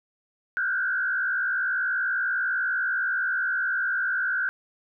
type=tone with frequency modulation; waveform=sine; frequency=1515 Hz; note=F#6; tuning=40 cents sharp; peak=-23 dBFS; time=0.57-4.49 s; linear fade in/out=0 ms; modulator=60.3 Hz; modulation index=1.4; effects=none